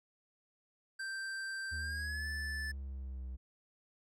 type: tone with pitch glide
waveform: square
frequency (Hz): 1568 to 1749.9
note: G6 to A6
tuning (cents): 0 to -10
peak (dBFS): -39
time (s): 0.99-2.72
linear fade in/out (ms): 10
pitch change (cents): +190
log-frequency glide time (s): 1.78-2.27
type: exponential sweep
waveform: triangle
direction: down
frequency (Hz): 78.3 to 63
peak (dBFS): -38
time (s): 1.71-3.37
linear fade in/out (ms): 20
effects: low-pass 9000 Hz 12 dB/octave